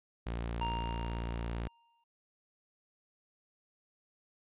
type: tone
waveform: sawtooth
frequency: 57.8 Hz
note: A#1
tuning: 14 cents flat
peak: -31 dBFS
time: 0.26-1.68 s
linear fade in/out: 10 ms
type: tone with exponential decay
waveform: square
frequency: 932.3 Hz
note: A#5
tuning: in tune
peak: -33 dBFS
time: 0.61-2.04 s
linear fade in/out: 5 ms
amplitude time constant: 310 ms
effects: resampled to 8000 Hz